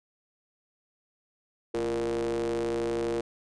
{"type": "ring-modulated tone", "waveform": "square", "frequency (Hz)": 61.74, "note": "B1", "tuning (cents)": 0, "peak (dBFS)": -25, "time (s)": [1.74, 3.21], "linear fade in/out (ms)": 5, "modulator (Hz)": 406, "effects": ["resampled to 22050 Hz"]}